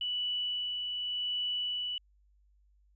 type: tone with tremolo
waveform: sine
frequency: 2960 Hz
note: F#7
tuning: in tune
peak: -30 dBFS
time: 0.01-1.98 s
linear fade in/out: 2 ms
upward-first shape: sine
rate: 0.87 Hz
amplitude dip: 30%
effects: added 50 Hz sine -63 dBFS peak until 2.95 s